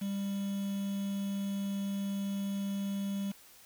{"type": "tone with quantisation", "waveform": "triangle", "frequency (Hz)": 198.2, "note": "G3", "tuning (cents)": 19, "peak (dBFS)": -30, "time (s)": [0.01, 3.32], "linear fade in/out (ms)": 10, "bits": 8, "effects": ["white hiss -57 dBFS RMS until 3.65 s"]}